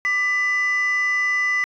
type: tone pair together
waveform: sine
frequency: 1174.7 / 1995.7 Hz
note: D6 / B6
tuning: 0 / +18 cents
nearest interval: major sixth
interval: 918 cents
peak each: -26 / -16 dBFS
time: 0.05-1.64 s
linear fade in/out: 0 ms
effects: tanh soft clip ceiling -16 dBFS